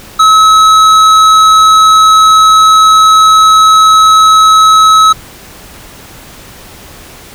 sine tone with hard clipping, 1289 Hz, E6, 39 cents flat, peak -3 dBFS, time 0.19-5.13 s, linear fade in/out 10 ms, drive 11 dB, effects pink hiss -32 dBFS RMS until 7.34 s

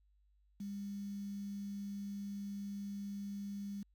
sine tone with quantisation, 200.8 Hz, G3, 42 cents sharp, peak -40 dBFS, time 0.6-3.83 s, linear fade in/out 5 ms, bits 10, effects added 50 Hz sine -68 dBFS peak until 3.94 s

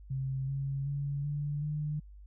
sine tone with pitch steps, 133.3 / 137.36 / 141.55 / 145.87 / 150.32 Hz, C3 / C#3 / C#3 / D3 / D3, +33 / -15 / +37 / -11 / +41 cents, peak -31 dBFS, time 0.1-2 s, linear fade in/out 10 ms, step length 380 ms, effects added 50 Hz sine -48 dBFS peak until 2.26 s

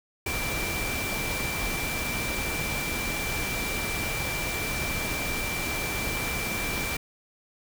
sine tone in noise, 2349 Hz, D7, in tune, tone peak -32 dBFS, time 0.26-6.97 s, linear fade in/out 5 ms, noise pink, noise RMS -31 dBFS, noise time 0.26-6.97 s, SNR -4 dB, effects none

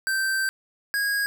square tone pair in turn, 1559 / 1642.2 Hz, G6 / G#6, -10 / -20 cents, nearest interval minor second, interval 90 cents, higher second, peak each -23 dBFS, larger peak neither, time 0.07-0.49 / 0.94-1.26 s, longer first, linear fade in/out 0 ms, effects none

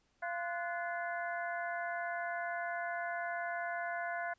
harmonic tone with a mistuned harmonic, 345.1 Hz, F4, 21 cents flat, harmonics 2 / 3 / 4 / 5 / 6, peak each -38 / -46 / -41 / -44 / -49 dBFS, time 0.22-4.34 s, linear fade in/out 10 ms, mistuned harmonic 4, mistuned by +110 cents, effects pink hiss -75 dBFS RMS until 4.38 s + resampled to 16000 Hz

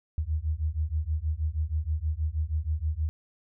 sine beating tone pair, 74.8 / 81.1 Hz, D2 / E2, +32 / -28 cents, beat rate 6.3 Hz, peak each -29 dBFS, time 0.18-3.09 s, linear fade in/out 0 ms, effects none

